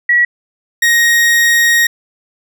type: tone pair in turn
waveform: sine / 40% pulse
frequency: 1927 / 1875.4 Hz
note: B6 / A#6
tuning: -43 / +10 cents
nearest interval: unison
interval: 47 cents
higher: first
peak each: -7 dBFS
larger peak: neither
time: 0.09-0.25 / 0.82-1.87 s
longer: second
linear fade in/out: 5 ms
effects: none